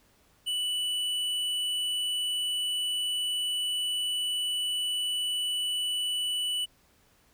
sine tone with hard clipping, 2967 Hz, F#7, 4 cents sharp, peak -29 dBFS, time 0.46-6.66 s, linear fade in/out 20 ms, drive 8 dB, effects pink hiss -64 dBFS RMS until 7.33 s

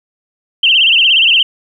sine tone with vibrato, 2912 Hz, F#7, 28 cents flat, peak -6 dBFS, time 0.63-1.43 s, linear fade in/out 5 ms, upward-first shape sine, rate 17 Hz, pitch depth 160 cents each way, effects 8-bit

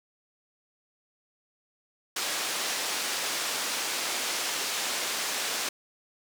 white band-pass noise, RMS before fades -31 dBFS, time 2.16-5.69 s, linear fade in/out 5 ms, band 320 to 6800 Hz, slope 12 dB/octave, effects none

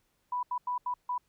sine tone bursts at uneven times, 987.8 Hz, B5, in tune, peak -29 dBFS, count 5, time 0.32-0.43 / 0.51-0.58 / 0.67-0.78 / 0.86-0.94 / 1.09-1.18 s, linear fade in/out 5 ms, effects pink hiss -74 dBFS RMS until 1.28 s

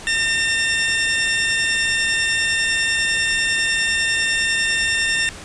sawtooth tone pair together, 1814 / 2716 Hz, A#6 / F7, -48 / -49 cents, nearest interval perfect fifth, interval 699 cents, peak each -15 / -19 dBFS, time 0.07-5.29 s, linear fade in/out 0 ms, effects pink hiss -36 dBFS RMS until 5.44 s + resampled to 22050 Hz

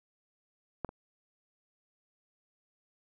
clicks, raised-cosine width 1 ms, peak -19 / -30 dBFS, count 2, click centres 0.847 / 0.891 s, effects none

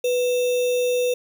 sine tone with sample-and-hold, 493.9 Hz, B4, in tune, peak -18 dBFS, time 0.04-1.14 s, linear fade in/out 5 ms, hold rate 3150 Hz, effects none

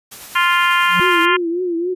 white noise with tremolo, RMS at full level -34 dBFS, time 0.11-1.26 s, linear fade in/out 10 ms, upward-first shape sine, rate 10 Hz, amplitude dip 30%
harmonic tone, 349.1 Hz, F4, 1 cent flat, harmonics 3 / 4 / 5 / 6 / 7 / 8 / 9, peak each -16 / -18 / -20 / -22 / -23 / -24 / -25 dBFS, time 0.35-1.37 s, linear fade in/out 10 ms
triangle tone with exponential growth, 178.3 Hz, F3, 36 cents sharp, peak -14 dBFS, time 0.84-1 s, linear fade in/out 0 ms, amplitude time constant 34 ms
sine tone with vibrato, 349.2 Hz, F4, in tune, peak -17 dBFS, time 1-1.95 s, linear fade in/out 20 ms, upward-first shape triangle, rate 3.6 Hz, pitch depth 110 cents each way
effects resampled to 32000 Hz

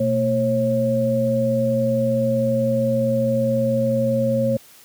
sine tone cluster, 123.2 / 227.8 / 543 Hz, B2 / A#3 / C#5, -4 / -40 / -36 cents, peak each -24 / -22 / -19 dBFS, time 0-4.57 s, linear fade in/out 5 ms, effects white hiss -48 dBFS RMS until 4.84 s + high-pass 60 Hz 12 dB/octave

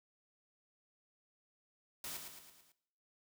white noise with echo, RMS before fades -44 dBFS, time 2.04-2.17 s, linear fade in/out 2 ms, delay 110 ms, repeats 5, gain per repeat -5 dB, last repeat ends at 2.72 s, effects noise-tail reverb RT60 0.7 s tail -17 dB re dry

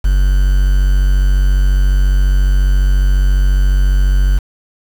triangle tone with quantisation, 47.23 Hz, F#1, 36 cents sharp, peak -6 dBFS, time 0.04-4.39 s, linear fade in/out 10 ms, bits 5, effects none

